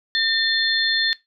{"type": "tone cluster", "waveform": "sine", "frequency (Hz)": [1810, 3544, 4238], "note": ["A6", "A7", "C8"], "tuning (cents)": [48, 12, 21], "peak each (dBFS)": -22, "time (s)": [0.15, 1.13], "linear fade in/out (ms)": 0, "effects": ["noise-tail reverb RT60 0.2 s tail -20 dB re dry"]}